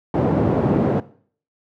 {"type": "band-pass noise", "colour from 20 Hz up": "pink", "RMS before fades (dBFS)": -18, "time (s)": [0.14, 1], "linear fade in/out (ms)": 2, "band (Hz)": [130, 520], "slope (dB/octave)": 12, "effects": ["noise-tail reverb RT60 0.5 s tail -18 dB re dry", "high-pass 80 Hz 12 dB/octave"]}